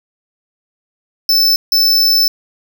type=tone bursts at uneven times; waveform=square; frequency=5280 Hz; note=E8; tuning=2 cents sharp; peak=-9 dBFS; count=2; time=1.29-1.56 / 1.72-2.28 s; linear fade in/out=2 ms; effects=none